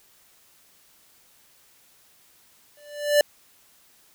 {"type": "tone with exponential growth", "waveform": "square", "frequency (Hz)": 587, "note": "D5", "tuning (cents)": -1, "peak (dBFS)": -13, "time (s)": [2.77, 3.21], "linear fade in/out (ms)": 2, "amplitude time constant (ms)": 94, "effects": ["white hiss -58 dBFS RMS until 4.14 s"]}